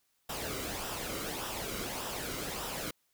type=noise with flanger; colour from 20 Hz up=pink; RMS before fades=-38 dBFS; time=0.29-2.91 s; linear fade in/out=5 ms; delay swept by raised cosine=0.45 to 1.18 ms; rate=1.7 Hz; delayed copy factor=-0.55; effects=white hiss -75 dBFS RMS until 3.13 s